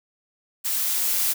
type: noise with level ramp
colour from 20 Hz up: blue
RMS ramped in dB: -25 to -22 dBFS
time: 0.64-1.34 s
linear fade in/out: 20 ms
effects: none